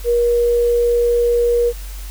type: tone with quantisation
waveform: sine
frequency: 476.2 Hz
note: A#4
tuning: 37 cents sharp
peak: -12 dBFS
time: 0.04-1.73 s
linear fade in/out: 50 ms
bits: 7
effects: added 47 Hz sine -27 dBFS peak until 2.1 s + white hiss -39 dBFS RMS until 2.1 s

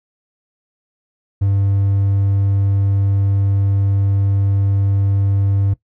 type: tone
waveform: triangle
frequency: 98.9 Hz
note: G2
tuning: 16 cents sharp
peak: -11 dBFS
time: 1.41-5.74 s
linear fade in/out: 10 ms
effects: noise-tail reverb RT60 0.1 s tail -17 dB re dry

